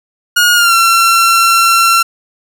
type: tone with pitch glide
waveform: sawtooth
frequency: 1436 to 1357 Hz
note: F6 to E6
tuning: +48 to +50 cents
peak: -3 dBFS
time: 0.36-2.03 s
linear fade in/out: 10 ms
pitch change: -98 cents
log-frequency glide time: 0.55-0.74 s
effects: none